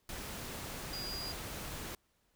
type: tone in noise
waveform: sine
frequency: 4848 Hz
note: D#8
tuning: 46 cents flat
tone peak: -40 dBFS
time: 0.93-1.32 s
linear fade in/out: 2 ms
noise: pink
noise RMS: -43 dBFS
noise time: 0.09-1.95 s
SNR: 0 dB
effects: pink hiss -75 dBFS RMS until 2.35 s